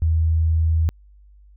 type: tone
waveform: sine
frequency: 80.7 Hz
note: E2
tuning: 36 cents flat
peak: -15 dBFS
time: 0.02-0.89 s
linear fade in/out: 0 ms
effects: added 50 Hz sine -46 dBFS peak until 1.56 s